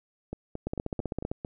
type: two click trains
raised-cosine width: 2 ms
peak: -21 / -17 dBFS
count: 6 / 11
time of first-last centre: 0.33-1.449 / 0.67-1.315 s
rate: 4.47 / 15.5 Hz
effects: none